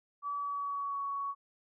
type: tone with pitch glide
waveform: sine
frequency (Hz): 1147 to 1118.9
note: D6 to C#6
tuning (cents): -41 to +16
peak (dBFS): -33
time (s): 0.22-1.35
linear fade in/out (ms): 50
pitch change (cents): -43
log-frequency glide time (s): 0.35-1.02
effects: none